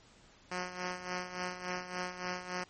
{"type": "tone with tremolo", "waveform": "5% pulse", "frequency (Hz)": 180.9, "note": "F#3", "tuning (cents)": -39, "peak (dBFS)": -23, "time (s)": [0.51, 2.64], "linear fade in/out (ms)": 5, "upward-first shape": "sine", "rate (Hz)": 3.5, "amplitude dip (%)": 70, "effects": ["pink hiss -61 dBFS RMS until 2.69 s", "MP3 32 kbps"]}